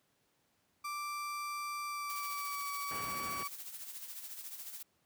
35% pulse tone with pitch glide, 1174.7 to 1139.3 Hz, D6 to C#6, 0 to +47 cents, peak -36 dBFS, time 0.84-3.48 s, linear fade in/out 10 ms, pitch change -53 cents, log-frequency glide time 1.86-2.69 s
blue noise with tremolo, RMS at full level -44 dBFS, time 2.09-4.83 s, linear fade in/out 10 ms, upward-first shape sine, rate 14 Hz, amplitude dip 55%
pink low-pass noise, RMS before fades -46 dBFS, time 2.91-3.43 s, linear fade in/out 0 ms, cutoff 3200 Hz, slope 48 dB/octave
effects pink hiss -75 dBFS RMS until 5.05 s + high-pass 100 Hz 12 dB/octave

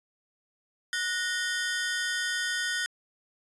sawtooth ring-modulated tone, 1661.2 Hz, G#6, in tune, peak -21 dBFS, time 0.93-2.86 s, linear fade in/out 0 ms, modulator 194 Hz, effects resampled to 22050 Hz

